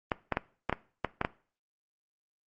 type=clicks; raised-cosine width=0.5 ms; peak=-12 dBFS; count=8; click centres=0.118 / 0.323 / 0.371 / 0.696 / 0.727 / 1.047 / 1.214 / 1.249 s; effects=noise-tail reverb RT60 0.4 s tail -19 dB re dry + Opus 24 kbps